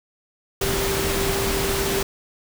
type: tone in noise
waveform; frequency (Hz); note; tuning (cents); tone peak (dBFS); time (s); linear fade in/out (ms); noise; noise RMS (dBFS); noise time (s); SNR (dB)
sine; 392; G4; 0; -25; 0.61-2.03; 5; pink; -24; 0.61-2.03; -4
effects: none